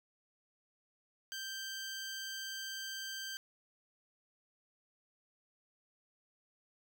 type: tone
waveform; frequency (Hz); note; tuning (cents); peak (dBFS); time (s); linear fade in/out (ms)
15% pulse; 1568; G6; 0; -34; 1.32-3.37; 0
effects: none